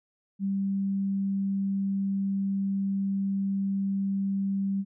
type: tone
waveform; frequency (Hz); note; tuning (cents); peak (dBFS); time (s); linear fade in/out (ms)
sine; 196; G3; 0; -25; 0.39-4.85; 50
effects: none